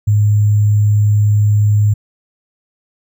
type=tone with sample-and-hold; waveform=sine; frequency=104.6 Hz; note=G#2; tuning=13 cents sharp; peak=-8 dBFS; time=0.07-1.94 s; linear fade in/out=10 ms; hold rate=7350 Hz; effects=none